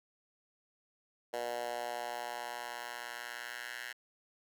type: tone with high-pass filter sweep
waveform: 10% pulse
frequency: 120.2 Hz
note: B2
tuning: 46 cents flat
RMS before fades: -41 dBFS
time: 1.33-3.93 s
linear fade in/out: 10 ms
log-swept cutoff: 560 to 1700 Hz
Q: 2.2
effects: none